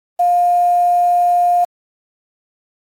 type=tone with quantisation; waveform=sine; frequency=706 Hz; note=F5; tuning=19 cents sharp; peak=-10 dBFS; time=0.19-1.65 s; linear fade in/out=10 ms; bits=6; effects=AAC 64 kbps